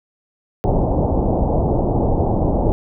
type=low-pass noise; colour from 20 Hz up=pink; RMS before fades=-17 dBFS; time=0.64-2.72 s; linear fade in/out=0 ms; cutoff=850 Hz; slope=48 dB/octave; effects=none

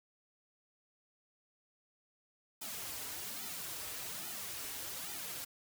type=noise with flanger; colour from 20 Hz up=white; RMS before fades=-43 dBFS; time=2.61-5.45 s; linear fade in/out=10 ms; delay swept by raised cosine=1.8 to 5.8 ms; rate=1.2 Hz; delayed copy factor=-1; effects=none

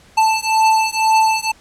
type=beating tone pair; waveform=square; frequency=880 / 882 Hz; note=A5 / A5; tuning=0 / +4 cents; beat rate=2 Hz; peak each=-16 dBFS; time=0.17-1.52 s; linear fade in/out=10 ms; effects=pink hiss -48 dBFS RMS until 1.6 s + low-pass 9000 Hz 12 dB/octave

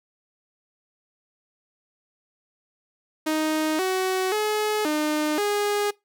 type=tone with pitch steps; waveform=sawtooth; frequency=311.5 / 374.7 / 425.1 / 303.6 / 412 Hz; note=D#4 / F#4 / G#4 / D#4 / G#4; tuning=+2 / +22 / +40 / -42 / -14 cents; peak=-18 dBFS; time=3.26-5.91 s; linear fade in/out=10 ms; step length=530 ms; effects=noise-tail reverb RT60 0.2 s tail -23 dB re dry

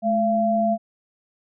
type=tone pair together; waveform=sine; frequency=214.5 / 681 Hz; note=A3 / F5; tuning=-44 / -44 cents; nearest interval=octave + minor sixth; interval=2000 cents; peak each=-22 / -19 dBFS; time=0.02-0.78 s; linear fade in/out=50 ms; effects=none

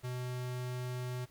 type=tone; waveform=square; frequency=125.2 Hz; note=B2; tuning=24 cents sharp; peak=-37 dBFS; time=0.03-1.26 s; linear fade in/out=20 ms; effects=pink hiss -64 dBFS RMS until 1.3 s

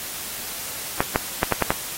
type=clicks; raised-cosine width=0.5 ms; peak=-3 dBFS; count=6; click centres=1.005 / 1.159 / 1.431 / 1.523 / 1.623 / 1.705 s; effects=white hiss -32 dBFS RMS until 1.97 s + AAC 48 kbps

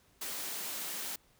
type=high-pass noise; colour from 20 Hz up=white; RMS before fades=-39 dBFS; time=0.21-1.16 s; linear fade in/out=5 ms; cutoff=160 Hz; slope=96 dB/octave; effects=pink hiss -67 dBFS RMS until 1.39 s

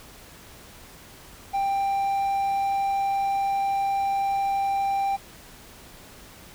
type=tone; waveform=triangle; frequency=789 Hz; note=G5; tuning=11 cents sharp; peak=-20 dBFS; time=1.53-5.17 s; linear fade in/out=20 ms; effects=pink hiss -47 dBFS RMS until 6.54 s

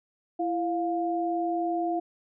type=tone pair together; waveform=sine; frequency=335.3 / 704 Hz; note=E4 / F5; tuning=+30 / +14 cents; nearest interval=octave + minor second; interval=1284 cents; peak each=-28 dBFS; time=0.39-2 s; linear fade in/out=10 ms; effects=none

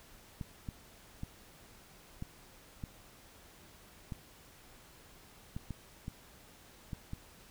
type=clicks; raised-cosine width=5 ms; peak=-27 dBFS; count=11; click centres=0.412 / 0.688 / 1.234 / 2.224 / 2.838 / 4.122 / 5.565 / 5.707 / 6.081 / 6.932 / 7.134 s; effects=pink hiss -58 dBFS RMS until 7.5 s

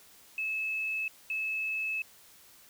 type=tone bursts at uneven times; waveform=sine; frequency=2600 Hz; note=E7; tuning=24 cents flat; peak=-30 dBFS; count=2; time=0.38-1.08 / 1.3-2.02 s; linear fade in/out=2 ms; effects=white hiss -57 dBFS RMS until 2.69 s

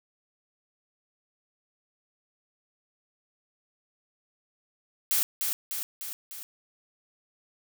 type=noise with echo; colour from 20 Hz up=blue; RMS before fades=-25 dBFS; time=5.11-5.23 s; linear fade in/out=0 ms; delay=300 ms; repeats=4; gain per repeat=-4 dB; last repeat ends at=6.43 s; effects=none

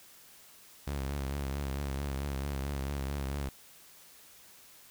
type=tone with vibrato; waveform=sawtooth; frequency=69.3 Hz; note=C#2; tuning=in tune; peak=-29 dBFS; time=0.87-3.49 s; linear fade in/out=5 ms; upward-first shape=triangle; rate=4.5 Hz; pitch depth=78 cents each way; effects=white hiss -56 dBFS RMS until 4.9 s

